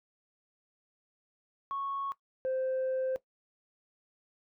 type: tone pair in turn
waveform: sine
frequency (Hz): 1104 / 521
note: C#6 / C5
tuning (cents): -7 / -7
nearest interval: octave + minor second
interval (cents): 1300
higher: first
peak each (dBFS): -32 / -27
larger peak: second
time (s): 1.71-2.12 / 2.45-3.16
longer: second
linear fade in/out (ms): 0
effects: noise-tail reverb RT60 0.1 s tail -18 dB re dry + tanh soft clip ceiling -27 dBFS